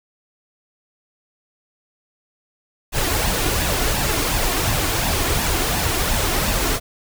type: noise with flanger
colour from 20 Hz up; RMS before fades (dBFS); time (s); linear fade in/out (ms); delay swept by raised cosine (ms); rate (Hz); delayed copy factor
pink; -20; 2.92-6.8; 50; 1.1 to 2.9; 2.8; +0.5
effects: none